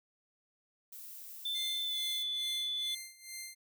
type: noise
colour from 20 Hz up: violet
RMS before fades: -48 dBFS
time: 0.92-2.23 s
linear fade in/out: 5 ms
type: tone with pitch glide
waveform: sine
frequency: 3533 to 3472 Hz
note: A7 to A7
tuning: +6 to -24 cents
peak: -33 dBFS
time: 1.45-2.95 s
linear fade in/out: 5 ms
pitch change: -30 cents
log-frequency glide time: 1.85-1.95 s
type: tone with tremolo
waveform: 10% pulse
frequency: 2093 Hz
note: C7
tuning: in tune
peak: -32 dBFS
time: 1.54-3.55 s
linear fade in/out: 20 ms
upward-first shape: sine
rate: 2.3 Hz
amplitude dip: 85%
effects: none